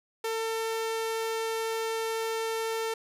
sawtooth tone, 449 Hz, A4, 35 cents sharp, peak -25 dBFS, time 0.24-2.94 s, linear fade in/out 5 ms, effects resampled to 32000 Hz + 9-bit

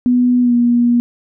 sine tone with pitch glide, 246.9 to 239.7 Hz, B3 to A#3, 0 to +48 cents, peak -9 dBFS, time 0.06-1 s, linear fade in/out 0 ms, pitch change -52 cents, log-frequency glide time 0.41-0.54 s, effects none

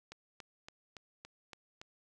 click train, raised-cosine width 0.2 ms, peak -30 dBFS, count 7, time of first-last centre 0.12-1.815 s, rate 3.54 Hz, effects none

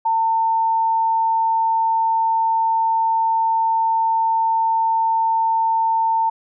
sine tone, 900 Hz, A5, 39 cents sharp, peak -15 dBFS, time 0.05-6.3 s, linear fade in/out 10 ms, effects none

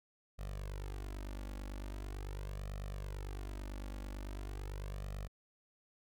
sawtooth tone with flanger, 49 Hz, G1, in tune, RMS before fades -43 dBFS, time 0.38-5.28 s, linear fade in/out 20 ms, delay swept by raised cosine 1.6 to 3.6 ms, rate 0.42 Hz, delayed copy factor +1, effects none

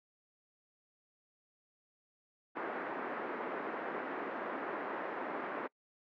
pink band-pass noise, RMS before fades -40 dBFS, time 2.55-5.68 s, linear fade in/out 20 ms, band 280 to 1800 Hz, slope 24 dB/octave, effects noise-tail reverb RT60 0.1 s tail -26 dB re dry

